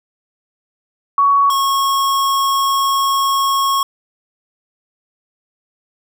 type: tone pair in turn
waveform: sine / square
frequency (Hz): 1121 / 1094.8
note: C#6 / C#6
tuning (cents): +19 / -22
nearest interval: unison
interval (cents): 41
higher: first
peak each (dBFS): -9 / -14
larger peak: first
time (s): 1.18-1.5 / 1.5-3.83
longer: second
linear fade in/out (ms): 2
effects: none